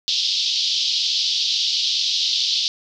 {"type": "band-pass noise", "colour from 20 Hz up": "pink", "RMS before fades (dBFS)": -21, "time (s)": [0.08, 2.68], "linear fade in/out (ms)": 0, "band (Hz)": [3200, 5300], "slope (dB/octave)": 48, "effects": []}